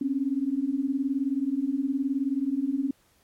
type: beating tone pair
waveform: sine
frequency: 261.1 / 280.1 Hz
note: C4 / C#4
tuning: -3 / +18 cents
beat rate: 19 Hz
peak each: -28 / -26 dBFS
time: 0.01-2.91 s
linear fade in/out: 5 ms
effects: pink hiss -64 dBFS RMS until 3.23 s + MP3 64 kbps